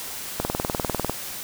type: click train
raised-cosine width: 1 ms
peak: -9 dBFS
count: 15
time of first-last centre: 0.4-1.097 s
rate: 20.1 Hz
effects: white hiss -34 dBFS RMS until 1.43 s